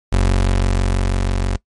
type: tone with level ramp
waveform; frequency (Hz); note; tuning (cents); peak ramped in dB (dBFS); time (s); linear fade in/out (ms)
30% pulse; 46.17; F#1; -3; -9 to -14; 0.12-1.57; 10
effects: noise-tail reverb RT60 0.1 s tail -21 dB re dry + MP3 48 kbps